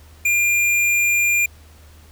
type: tone with tanh clipping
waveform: sine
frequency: 2400 Hz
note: D7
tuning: 37 cents sharp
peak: -16 dBFS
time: 0.25-1.46 s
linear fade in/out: 5 ms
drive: 18 dB
effects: added 77 Hz sine -44 dBFS peak until 2.11 s + pink hiss -51 dBFS RMS until 2.11 s